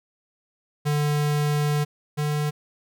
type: tone pair in turn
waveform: square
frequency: 147.8 / 148.91 Hz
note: D3 / D3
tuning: +11 / +24 cents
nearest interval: unison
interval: 13 cents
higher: second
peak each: -21 / -23 dBFS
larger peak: first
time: 0.85-1.85 / 2.17-2.51 s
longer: first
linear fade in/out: 20 ms
effects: none